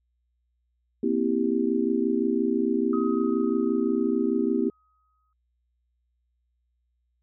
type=chord; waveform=sine; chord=C dominant seventh; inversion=third; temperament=just; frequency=235.5 / 261.6 / 327 / 392.4 Hz; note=Bb3 / C4 / E4 / G4; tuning=+18 / 0 / -14 / +2 cents; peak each=-27 dBFS; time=1.03-4.7 s; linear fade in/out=5 ms
type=tone with exponential decay; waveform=sine; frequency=1262 Hz; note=D#6; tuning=24 cents sharp; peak=-32 dBFS; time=2.93-5.33 s; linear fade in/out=2 ms; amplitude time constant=520 ms
effects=added 60 Hz sine -70 dBFS peak until 7.22 s